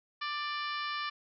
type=harmonic tone; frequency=590 Hz; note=D5; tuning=8 cents sharp; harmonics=2 / 3 / 4 / 5 / 6 / 7 / 8 / 9; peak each=-36 / -40 / -42 / -44 / -46 / -47 / -48 / -49 dBFS; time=0.21-1.1 s; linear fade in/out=10 ms; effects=none